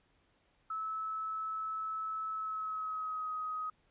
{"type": "tone with pitch glide", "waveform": "sine", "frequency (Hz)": [1302, 1259.1], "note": ["E6", "D#6"], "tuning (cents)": [-22, 20], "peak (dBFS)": -35, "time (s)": [0.7, 3.7], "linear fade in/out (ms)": 5, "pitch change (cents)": -58, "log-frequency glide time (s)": [2.31, 3.32], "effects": ["pink hiss -72 dBFS RMS until 3.9 s", "resampled to 8000 Hz"]}